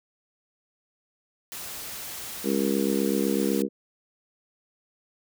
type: noise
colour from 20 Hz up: white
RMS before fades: -37 dBFS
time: 1.52-3.62 s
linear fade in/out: 0 ms
type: harmonic tone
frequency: 68 Hz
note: C#2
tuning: 33 cents flat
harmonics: 3 / 4 / 5 / 6 / 7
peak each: -27 / -28 / -29 / -30 / -30 dBFS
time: 2.43-3.69 s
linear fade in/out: 50 ms
effects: none